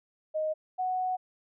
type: tone pair in turn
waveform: sine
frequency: 622.3 / 740 Hz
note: D#5 / F#5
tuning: 0 / 0 cents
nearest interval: minor third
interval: 300 cents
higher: second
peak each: -27 dBFS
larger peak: neither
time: 0.34-0.54 / 0.78-1.17 s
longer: second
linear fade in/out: 20 ms
effects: none